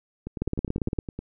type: two click trains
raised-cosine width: 3 ms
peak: -20 / -13 dBFS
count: 10 / 11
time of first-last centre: 0.27-1.19 / 0.42-0.988 s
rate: 9.78 / 17.6 Hz
effects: none